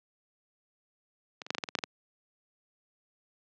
clicks, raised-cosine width 0.2 ms, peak -21 / -25 / -11 / -15 / -12 / -14 / -20 / -10 / -12 / -13 dBFS, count 10, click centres 1.418 / 1.465 / 1.505 / 1.549 / 1.583 / 1.638 / 1.688 / 1.752 / 1.788 / 1.838 s, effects high-pass 200 Hz 12 dB/octave + low-pass 6000 Hz 12 dB/octave

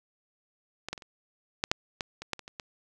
clicks, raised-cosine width 0.2 ms, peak -18 / -16 / -26 / -30 / -9 / -6 / -14 / -22 / -12 / -25 / -26 / -20 dBFS, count 12, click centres 0.886 / 0.93 / 0.978 / 1.022 / 1.639 / 1.715 / 2.008 / 2.22 / 2.333 / 2.393 / 2.479 / 2.598 s, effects none

